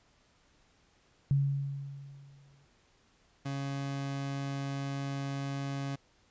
sine tone with exponential decay, 139.3 Hz, C#3, 9 cents sharp, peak -22 dBFS, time 1.31-2.65 s, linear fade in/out 0 ms, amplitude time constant 290 ms
30% pulse tone, 138.59 Hz, C#3, in tune, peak -31 dBFS, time 3.45-5.96 s, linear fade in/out 10 ms
effects pink hiss -67 dBFS RMS until 6.3 s + resampled to 16000 Hz

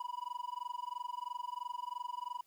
triangle tone with amplitude modulation, 979 Hz, B5, 15 cents flat, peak -33 dBFS, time 0-2.41 s, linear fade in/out 5 ms, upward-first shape sine, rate 23 Hz, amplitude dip 100%, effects white hiss -72 dBFS RMS until 2.46 s

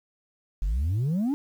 sine exponential sweep, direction up, 42.2 to 299.7 Hz, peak -20 dBFS, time 0.62-1.34 s, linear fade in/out 0 ms, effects tanh soft clip ceiling -22 dBFS + 9-bit

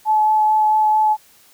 sine tone with vibrato, 860 Hz, A5, 40 cents flat, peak -12 dBFS, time 0.05-1.17 s, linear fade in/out 50 ms, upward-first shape sine, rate 4.5 Hz, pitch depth 10 cents each way, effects white hiss -51 dBFS RMS until 1.53 s

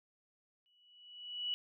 sine tone with exponential growth, 2943 Hz, F#7, 10 cents flat, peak -32 dBFS, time 0.66-1.54 s, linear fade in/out 0 ms, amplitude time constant 190 ms, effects none

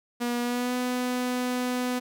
sawtooth tone with pitch glide, 240.8 to 249.3 Hz, B3 to B3, -44 to +16 cents, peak -22 dBFS, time 0.2-2 s, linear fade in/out 20 ms, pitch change +60 cents, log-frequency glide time 0.41-0.74 s, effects none

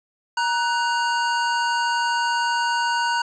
square tone pair together, 942 / 1489.7 Hz, A#5 / F#6, +18 / +11 cents, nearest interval minor sixth, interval 793 cents, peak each -22 / -25 dBFS, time 0.37-3.22 s, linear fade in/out 5 ms, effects resampled to 16000 Hz + 9-bit

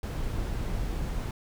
brown noise, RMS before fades -31 dBFS, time 0.03-1.31 s, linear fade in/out 2 ms, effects none

